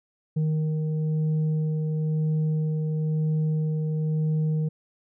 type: tone with frequency modulation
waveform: sine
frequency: 155.5 Hz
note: D#3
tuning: 1 cent flat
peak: -22 dBFS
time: 0.36-4.69 s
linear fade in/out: 10 ms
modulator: 312 Hz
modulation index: 0.34
effects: none